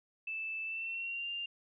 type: tone with pitch glide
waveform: sine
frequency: 2637 to 2794 Hz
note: E7 to F7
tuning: 0 to 0 cents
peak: -36 dBFS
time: 0.27-1.46 s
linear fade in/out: 5 ms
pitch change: +100 cents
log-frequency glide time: 0.64-1.29 s
effects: none